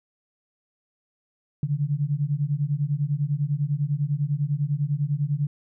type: beating tone pair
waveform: sine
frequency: 140 / 150 Hz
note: C#3 / D3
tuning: +18 / +37 cents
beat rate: 10 Hz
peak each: -25 dBFS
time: 1.63-5.47 s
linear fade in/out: 2 ms
effects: none